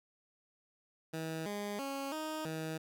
15% pulse tone with pitch steps, 160.7 / 205.1 / 274.9 / 311.6 / 159.1 Hz, E3 / G#3 / C#4 / D#4 / D#3, -44 / -21 / -14 / +3 / +39 cents, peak -31 dBFS, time 1.13-2.78 s, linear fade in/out 10 ms, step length 330 ms, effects none

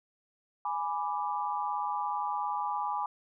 sine chord, G# diminished, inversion none, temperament equal, 830.6 / 987.8 / 1174.7 Hz, G#5 / B5 / D6, 0 / 0 / 0 cents, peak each -33 / -34 / -36 dBFS, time 0.65-3.06 s, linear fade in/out 2 ms, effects none

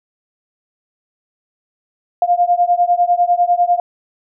sine beating tone pair, 698.5 / 708.5 Hz, F5 / F5, 0 / +25 cents, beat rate 10 Hz, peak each -14 dBFS, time 2.22-3.8 s, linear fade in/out 2 ms, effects none

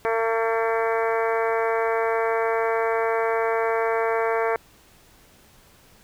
harmonic tone with a mistuned harmonic, 226.5 Hz, A#3, 50 cents flat, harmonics 2 / 3 / 4 / 5 / 6 / 7 / 8 / 9 / 10, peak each -23 / -27 / -29 / -31 / -33 / -34 / -35 / -36 / -37 dBFS, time 0.05-4.56 s, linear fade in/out 0 ms, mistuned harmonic 8, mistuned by -29 cents, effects pink hiss -54 dBFS RMS until 6.03 s

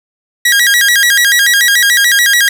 sawtooth tone with vibrato, 1769 Hz, A6, 9 cents sharp, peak -3 dBFS, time 0.45-2.49 s, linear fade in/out 5 ms, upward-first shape square, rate 6.9 Hz, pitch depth 150 cents each way, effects none

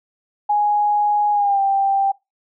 sine tone with pitch glide, 830.6 to 786.7 Hz, G#5 to G5, 0 to +6 cents, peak -14 dBFS, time 0.49-2.12 s, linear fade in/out 10 ms, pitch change -94 cents, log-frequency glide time 1.32-1.61 s, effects noise-tail reverb RT60 0.2 s tail -20 dB re dry

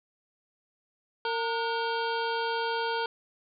harmonic tone with a mistuned harmonic, 458.7 Hz, A#4, 28 cents flat, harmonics 1 / 2 / 3 / 5 / 6 / 7 / 8 / 9 / 10, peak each -32 / -31 / -34 / -45 / -45 / -39 / -49 / -48 / -43 dBFS, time 1.25-3.06 s, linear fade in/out 2 ms, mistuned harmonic 3, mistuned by +86 cents, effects none

